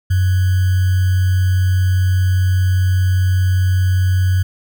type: tone with sample-and-hold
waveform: sine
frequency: 92.5 Hz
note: F#2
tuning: in tune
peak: -11 dBFS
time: 0.1-4.43 s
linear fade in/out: 10 ms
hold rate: 1575 Hz
effects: none